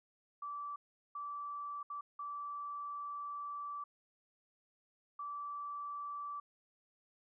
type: tone bursts at uneven times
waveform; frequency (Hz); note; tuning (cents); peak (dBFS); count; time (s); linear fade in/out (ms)
sine; 1160; D6; -22; -40; 5; 0.42-0.76 / 1.15-1.83 / 1.9-2.01 / 2.19-3.84 / 5.19-6.4; 5
effects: none